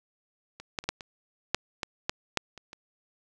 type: clicks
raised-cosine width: 0.2 ms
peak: -25 / -12 / -26 / -9 / -23 / -6 / -13 / -9 / -7 / -27 / -26 dBFS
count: 11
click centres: 0.6 / 0.788 / 0.84 / 0.89 / 1.008 / 1.546 / 1.832 / 2.095 / 2.373 / 2.577 / 2.731 s
effects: none